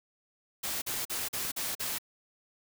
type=noise bursts; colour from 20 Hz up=white; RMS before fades=-34 dBFS; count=6; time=0.63-1.985 s; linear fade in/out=10 ms; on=190 ms; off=43 ms; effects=none